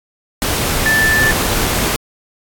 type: tone in noise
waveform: sine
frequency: 1760 Hz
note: A6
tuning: in tune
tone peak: -11 dBFS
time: 0.86-1.31 s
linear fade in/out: 0 ms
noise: pink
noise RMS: -17 dBFS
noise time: 0.42-1.96 s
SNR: +3 dB
effects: AAC 64 kbps